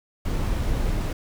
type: noise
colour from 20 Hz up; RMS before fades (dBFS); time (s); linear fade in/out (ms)
brown; -24; 0.25-1.13; 5
effects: none

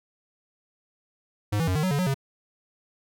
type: tone with pitch steps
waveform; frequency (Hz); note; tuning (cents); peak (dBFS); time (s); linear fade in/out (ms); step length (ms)
square; 103.9 / 164.1 / 92.3 / 152.9 / 186 / 142.9 / 183.1 / 136.3; G#2 / E3 / F#2 / D#3 / F#3 / D3 / F#3 / C#3; +1 / -8 / -4 / -30 / +9 / -47 / -18 / -29; -23; 1.52-2.144; 10; 78
effects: none

